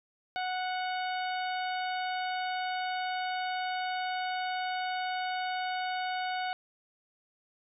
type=harmonic tone; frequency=738 Hz; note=F#5; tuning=5 cents flat; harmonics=1 / 2 / 3 / 4 / 5 / 6; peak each=-32 / -38 / -42 / -44 / -46 / -48 dBFS; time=0.36-6.53 s; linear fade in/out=0 ms; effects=none